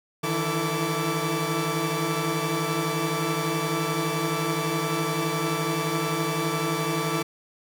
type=tone cluster; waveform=sawtooth; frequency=152.9 / 164.6 / 333.3 / 443.8 / 1159 Hz; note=D#3 / E3 / E4 / A4 / D6; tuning=-30 / -2 / +19 / +15 / -23 cents; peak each=-27 dBFS; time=0.23-7.23 s; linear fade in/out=10 ms; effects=none